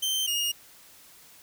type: tone pair in turn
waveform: sawtooth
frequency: 3113 / 2851 Hz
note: G7 / F7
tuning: -13 / +35 cents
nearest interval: major second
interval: 152 cents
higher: first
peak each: -22 dBFS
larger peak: neither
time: 0.02-0.27 / 0.27-0.52 s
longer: neither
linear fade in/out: 10 ms
effects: white hiss -53 dBFS RMS until 1.42 s